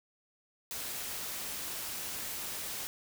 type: noise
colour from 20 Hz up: white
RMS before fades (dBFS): -39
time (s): 0.71-2.87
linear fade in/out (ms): 0
effects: none